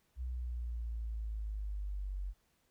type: exponential sweep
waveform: sine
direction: down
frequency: 63.2 to 46.49 Hz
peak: -36 dBFS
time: 0.16-2.34 s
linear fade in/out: 50 ms
effects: pink hiss -75 dBFS RMS until 2.7 s